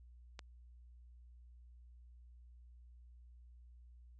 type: click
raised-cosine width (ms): 0.2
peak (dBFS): -29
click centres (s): 0.392
effects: added 60 Hz sine -56 dBFS peak until 4.19 s + resampled to 22050 Hz